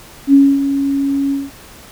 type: tone with ADSR envelope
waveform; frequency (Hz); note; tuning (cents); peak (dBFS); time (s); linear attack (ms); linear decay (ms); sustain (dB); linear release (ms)
sine; 277.3; C#4; +1; -3; 0.27-1.51; 66; 250; -10; 200
effects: pink hiss -39 dBFS RMS until 1.91 s